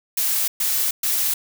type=noise bursts; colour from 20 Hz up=blue; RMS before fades=-21 dBFS; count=3; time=0.17-1.34 s; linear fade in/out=5 ms; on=310 ms; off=120 ms; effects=none